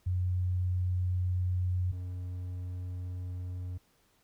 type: tone pair in turn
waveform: sine / triangle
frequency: 90.8 / 90.28 Hz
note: F#2 / F#2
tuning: -32 / -42 cents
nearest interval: unison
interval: 10 cents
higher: first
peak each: -27 / -33 dBFS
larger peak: first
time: 0.06-1.92 / 1.92-3.78 s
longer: neither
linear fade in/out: 10 ms
effects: pink hiss -69 dBFS RMS until 4.23 s